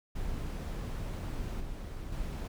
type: noise with level steps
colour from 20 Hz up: brown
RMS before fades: -36 / -40 / -36 dBFS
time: 0.15-2.48 s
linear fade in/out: 10 ms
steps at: 1.6 / 2.12 s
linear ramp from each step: 5 ms
effects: none